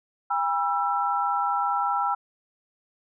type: tone cluster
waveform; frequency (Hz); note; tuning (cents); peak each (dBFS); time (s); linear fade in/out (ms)
sine; 807 / 972 / 1335; G#5 / B5 / E6; -50 / -28 / +22; -26 / -28 / -26; 0.3-2.15; 10
effects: none